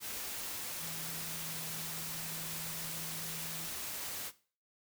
sine tone in noise, 162.4 Hz, E3, 26 cents flat, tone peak -49 dBFS, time 0.78-3.69 s, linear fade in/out 50 ms, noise white, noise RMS -41 dBFS, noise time 0-4.32 s, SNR -11 dB, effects noise-tail reverb RT60 0.4 s tail -17 dB re dry

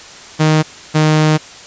sawtooth tone pair in turn, 155.56 / 154.7 Hz, D#3 / D#3, 0 / -10 cents, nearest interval unison, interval 10 cents, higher first, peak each -5 dBFS, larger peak neither, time 0.39-0.63 / 0.94-1.38 s, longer second, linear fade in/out 20 ms, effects white hiss -35 dBFS RMS until 1.66 s + resampled to 16000 Hz

